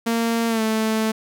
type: tone with pitch glide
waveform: sawtooth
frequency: 230.2 to 219.8 Hz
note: A#3 to A3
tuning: -22 to -2 cents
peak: -15 dBFS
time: 0.06-1.12 s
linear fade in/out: 10 ms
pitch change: -80 cents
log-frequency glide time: 0.48-0.62 s
effects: none